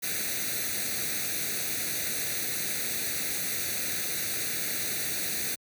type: noise with comb filter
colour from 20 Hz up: white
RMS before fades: -31 dBFS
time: 0.02-5.56 s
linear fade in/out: 20 ms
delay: 0.48 ms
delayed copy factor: +0.8
effects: high-pass 80 Hz 12 dB/octave